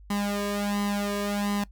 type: tone with flanger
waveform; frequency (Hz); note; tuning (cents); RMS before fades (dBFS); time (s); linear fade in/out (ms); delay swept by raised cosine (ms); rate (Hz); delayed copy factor
sawtooth; 203.6; G#3; -34; -28; 0.1-1.64; 5; 0.99 to 1.78; 1.4; +0.9
effects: noise-tail reverb RT60 0.1 s tail -20 dB re dry + added 50 Hz sine -46 dBFS peak until 1.71 s